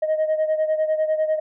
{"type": "beating tone pair", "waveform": "sine", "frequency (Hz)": [622.3, 632.3], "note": ["D#5", "D#5"], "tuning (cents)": [0, 28], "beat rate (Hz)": 10, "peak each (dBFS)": [-18, -23], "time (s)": [0.02, 1.4], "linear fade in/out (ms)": 10, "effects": ["tanh soft clip ceiling -15 dBFS"]}